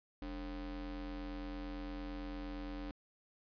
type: ring-modulated tone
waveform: square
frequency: 123.6 Hz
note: B2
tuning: 2 cents sharp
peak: -39 dBFS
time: 0.22-2.91 s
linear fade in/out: 0 ms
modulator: 168 Hz
effects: resampled to 11025 Hz